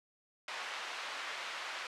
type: band-pass noise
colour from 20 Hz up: white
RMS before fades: -42 dBFS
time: 0.48-1.87 s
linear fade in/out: 2 ms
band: 760 to 2600 Hz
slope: 12 dB/octave
effects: low-pass 9000 Hz 12 dB/octave